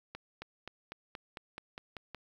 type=accelerating click train; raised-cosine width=0.3 ms; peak=-26 dBFS; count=10; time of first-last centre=0.15-2.147 s; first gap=270 ms; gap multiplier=0.95; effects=9-bit